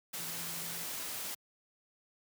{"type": "tone in noise", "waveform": "sine", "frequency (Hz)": 168.2, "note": "E3", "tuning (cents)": 35, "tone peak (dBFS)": -50, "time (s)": [0.18, 0.84], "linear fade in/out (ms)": 10, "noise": "white", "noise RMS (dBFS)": -40, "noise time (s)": [0.13, 1.35], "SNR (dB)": -13, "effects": ["high-pass 100 Hz 12 dB/octave"]}